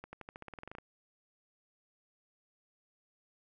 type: accelerating click train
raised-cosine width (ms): 0.5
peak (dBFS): -30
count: 14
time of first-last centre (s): 0.04-0.784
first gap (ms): 90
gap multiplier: 0.92
effects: none